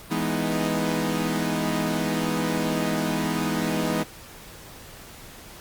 sawtooth chord, E major seventh, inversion none, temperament equal, 164.81 / 207.7 / 246.9 / 311.1 Hz, E3 / G#3 / B3 / D#4, 0 / 0 / 0 / 0 cents, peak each -25 dBFS, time 0.1-4.04 s, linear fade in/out 20 ms, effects pink hiss -44 dBFS RMS until 5.6 s + Opus 48 kbps

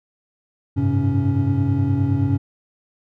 triangle tone cluster, 96.1 / 105.6 / 133.5 / 279.7 Hz, G2 / G#2 / C3 / C#4, -34 / +29 / +35 / +16 cents, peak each -20 dBFS, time 0.76-2.38 s, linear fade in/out 20 ms, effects none

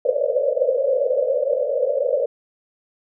pink band-pass noise, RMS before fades -20 dBFS, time 0.05-2.26 s, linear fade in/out 5 ms, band 490 to 590 Hz, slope 96 dB/octave, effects none

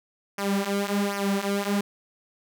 sawtooth tone with flanger, 200.3 Hz, G3, 38 cents sharp, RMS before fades -26 dBFS, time 0.38-1.81 s, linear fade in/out 5 ms, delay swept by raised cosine 0.25 to 6.15 ms, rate 1.3 Hz, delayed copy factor -0.8, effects none

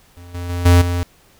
square tone with level steps, 87.8 Hz, F2, 10 cents sharp, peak -37 / -25 / -21 / -8 / -18 dBFS, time 0.17-1.03 s, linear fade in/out 0 ms, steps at 0.34 / 0.49 / 0.65 / 0.81 s, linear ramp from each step 10 ms, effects pink hiss -52 dBFS RMS until 1.39 s

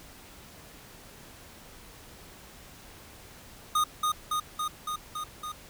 square tone with echo, 1233 Hz, D#6, 16 cents flat, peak -23 dBFS, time 3.75-3.84 s, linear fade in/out 5 ms, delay 280 ms, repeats 6, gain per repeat -2 dB, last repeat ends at 5.52 s, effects pink hiss -50 dBFS RMS until 5.69 s

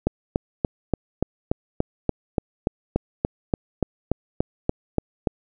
click train, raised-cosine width 2 ms, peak -6 dBFS, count 19, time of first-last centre 0.07-5.272 s, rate 3.46 Hz, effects none

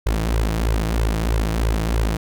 sawtooth tone with flanger, 55 Hz, A1, in tune, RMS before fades -20 dBFS, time 0.06-2.17 s, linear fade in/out 5 ms, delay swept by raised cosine 1.9 to 6.4 ms, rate 3.1 Hz, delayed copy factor +1, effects none

